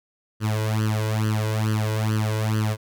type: tone with flanger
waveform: sawtooth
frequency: 108.4 Hz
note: A2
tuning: 25 cents flat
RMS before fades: -23 dBFS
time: 0.4-2.77 s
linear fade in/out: 50 ms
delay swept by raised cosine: 0.65 to 2.05 ms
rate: 2.3 Hz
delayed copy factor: +1
effects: none